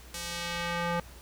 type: tone with band-pass filter sweep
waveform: square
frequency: 172.2 Hz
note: F3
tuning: 24 cents flat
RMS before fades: -33 dBFS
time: 0.14-1 s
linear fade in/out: 2 ms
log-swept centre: 7900 to 970 Hz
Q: 0.72
effects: added 60 Hz sine -48 dBFS peak until 1.21 s + pink hiss -52 dBFS RMS until 1.21 s